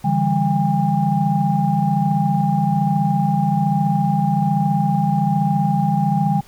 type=tone cluster; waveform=sine; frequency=145.1 / 166.3 / 200.5 / 806 Hz; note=D3 / E3 / G3 / G5; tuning=-21 / +16 / +39 / +48 cents; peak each=-20 dBFS; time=0.04-6.41 s; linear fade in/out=10 ms; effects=tanh soft clip ceiling -4 dBFS + pink hiss -48 dBFS RMS until 6.47 s